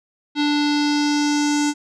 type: tone with low-pass filter sweep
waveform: square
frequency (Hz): 293.7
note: D4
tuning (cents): 0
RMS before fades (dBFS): -19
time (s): 0.35-1.74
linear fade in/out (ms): 50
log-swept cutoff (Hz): 4000 to 7100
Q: 3.4
effects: none